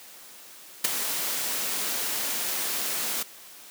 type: noise with ADSR envelope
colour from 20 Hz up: white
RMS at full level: -19 dBFS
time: 0.84-3.23 s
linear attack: 8 ms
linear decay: 14 ms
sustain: -10 dB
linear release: 6 ms
effects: white hiss -47 dBFS RMS until 3.7 s + high-pass 200 Hz 12 dB/octave